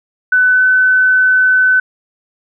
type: tone with pitch glide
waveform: sine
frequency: 1500 to 1511.3 Hz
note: F#6 to F#6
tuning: +23 to +36 cents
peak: -7 dBFS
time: 0.32-1.8 s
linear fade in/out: 5 ms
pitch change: +13 cents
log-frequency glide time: 0.48-0.63 s
effects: none